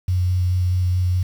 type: tone with vibrato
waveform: sine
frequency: 90.7 Hz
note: F#2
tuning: 34 cents flat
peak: -16 dBFS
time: 0.08-1.23 s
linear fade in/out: 5 ms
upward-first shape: square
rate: 4.7 Hz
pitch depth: 11 cents each way
effects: 7-bit